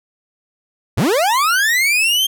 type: linear sweep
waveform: 40% pulse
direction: up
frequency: 72.3 to 3212 Hz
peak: -12 dBFS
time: 0.97-2.27 s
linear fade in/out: 10 ms
effects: none